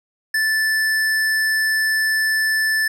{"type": "tone with hard clipping", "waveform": "sine", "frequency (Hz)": 1755, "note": "A6", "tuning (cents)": -5, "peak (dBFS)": -18, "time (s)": [0.34, 2.88], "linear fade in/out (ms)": 5, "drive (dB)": 14, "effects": []}